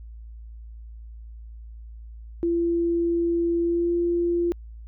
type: tone with pitch glide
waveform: sine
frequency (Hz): 339.8 to 344.7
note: F4 to F4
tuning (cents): -47 to -23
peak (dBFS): -20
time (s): 2.43-4.52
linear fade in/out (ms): 0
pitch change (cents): +24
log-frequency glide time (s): 3.62-3.93
effects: added 56 Hz sine -38 dBFS peak until 4.87 s